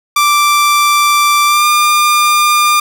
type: tone with pitch glide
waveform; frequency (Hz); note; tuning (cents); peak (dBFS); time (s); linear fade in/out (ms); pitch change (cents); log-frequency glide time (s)
sawtooth; 1174.7 to 1200.8; D6 to D6; 0 to +38; -4; 0.16-2.8; 5; +38; 1.46-1.66
effects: none